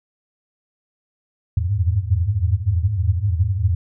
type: tone cluster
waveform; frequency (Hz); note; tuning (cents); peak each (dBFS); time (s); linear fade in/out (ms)
sine; 82 / 85.3 / 94.5 / 101.6 / 106.9; E2 / F2 / F#2 / G#2 / A2; -9 / -40 / +37 / -38 / -49; -23; 1.57-3.75; 5
effects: none